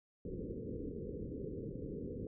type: low-pass noise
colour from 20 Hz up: white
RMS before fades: -43 dBFS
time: 0.25-2.27 s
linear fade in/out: 2 ms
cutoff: 500 Hz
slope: 96 dB/octave
effects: none